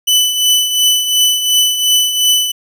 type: tone with tremolo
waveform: sawtooth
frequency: 2992 Hz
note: F#7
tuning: 19 cents sharp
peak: -4 dBFS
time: 0.07-2.52 s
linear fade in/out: 10 ms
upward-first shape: triangle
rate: 2.8 Hz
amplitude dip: 65%
effects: none